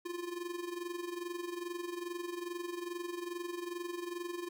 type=tone with amplitude modulation; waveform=square; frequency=349.2 Hz; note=F4; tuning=in tune; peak=-36 dBFS; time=0.05-4.49 s; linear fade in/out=10 ms; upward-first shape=sine; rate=22.4 Hz; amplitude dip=70%; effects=none